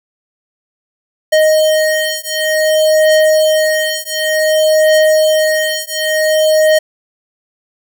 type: beating tone pair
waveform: square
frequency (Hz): 622.3 / 622.85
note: D#5 / D#5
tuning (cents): 0 / +2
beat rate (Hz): 0.55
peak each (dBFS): -13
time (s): 1.32-6.79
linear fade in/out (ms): 10
effects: none